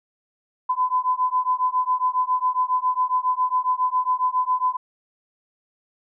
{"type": "beating tone pair", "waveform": "sine", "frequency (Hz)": [1007, 1014.3], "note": ["B5", "B5"], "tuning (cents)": [33, 46], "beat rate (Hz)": 7.3, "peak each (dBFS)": -22, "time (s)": [0.69, 4.77], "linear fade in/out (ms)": 10, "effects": []}